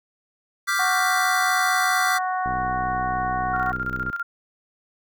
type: chord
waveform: square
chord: G dominant seventh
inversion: second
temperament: equal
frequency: 1174.7 / 1396.9 / 1568 / 1975.5 Hz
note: D6 / F6 / G6 / B6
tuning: 0 / 0 / 0 / 0 cents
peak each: -27 dBFS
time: 0.67-2.19 s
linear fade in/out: 20 ms
type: harmonic tone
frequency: 370 Hz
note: F#4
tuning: in tune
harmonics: 2 / 3 / 4 / 5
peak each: -24 / -28 / -32 / -36 dBFS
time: 0.79-3.72 s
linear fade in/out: 5 ms
type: click train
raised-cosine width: 3 ms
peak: -21 dBFS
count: 105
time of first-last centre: 2.46-4.1 s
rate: 63.4 Hz
type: tone with tremolo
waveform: sine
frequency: 1396.9 Hz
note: F6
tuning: in tune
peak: -23 dBFS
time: 3.53-4.23 s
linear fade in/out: 10 ms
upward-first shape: square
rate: 15 Hz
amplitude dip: 70%
effects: none